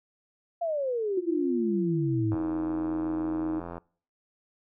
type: exponential sweep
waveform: sine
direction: down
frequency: 698.5 to 102.2 Hz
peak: -26 dBFS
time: 0.61-2.35 s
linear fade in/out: 10 ms
type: tone with pitch glide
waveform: sine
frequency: 349.2 to 314.7 Hz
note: F4 to D#4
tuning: 0 to +20 cents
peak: -27 dBFS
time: 1.17-3.6 s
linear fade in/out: 5 ms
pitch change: -180 cents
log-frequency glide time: 1.59-2.51 s
type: click train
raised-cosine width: 1 ms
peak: -24 dBFS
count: 126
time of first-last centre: 2.32-3.78 s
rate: 85.6 Hz
effects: noise-tail reverb RT60 0.5 s tail -25 dB re dry